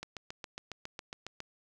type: click train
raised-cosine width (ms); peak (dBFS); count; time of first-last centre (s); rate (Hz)
0.2; -23; 11; 0.03-1.404; 7.28
effects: none